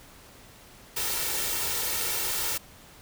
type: noise with comb filter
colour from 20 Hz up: white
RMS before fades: -29 dBFS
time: 0.96-2.58 s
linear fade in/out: 10 ms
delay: 2.2 ms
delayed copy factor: +0.55
effects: pink hiss -51 dBFS RMS until 3.01 s